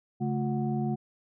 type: tone cluster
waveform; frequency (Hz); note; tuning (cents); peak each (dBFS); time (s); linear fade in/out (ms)
sine; 138.6 / 217.1 / 356 / 737; C#3 / A3 / F4 / F#5; 0 / -23 / +33 / -7; -30 / -29 / -35 / -37; 0.2-0.96; 20
effects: tanh soft clip ceiling -17 dBFS